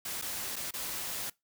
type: noise with dropouts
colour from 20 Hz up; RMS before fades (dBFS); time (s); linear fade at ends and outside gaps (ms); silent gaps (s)
white; -37; 0.05-1.3; 5; 0.215-0.221 / 0.559-0.563 / 0.709-0.737
effects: noise-tail reverb RT60 0.2 s tail -23 dB re dry